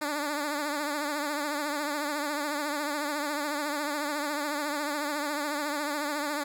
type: tone with vibrato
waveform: 10% pulse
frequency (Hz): 293.7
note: D4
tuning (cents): 0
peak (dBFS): -21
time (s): 0.01-6.44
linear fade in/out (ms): 10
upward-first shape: triangle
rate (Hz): 14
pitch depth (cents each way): 83
effects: none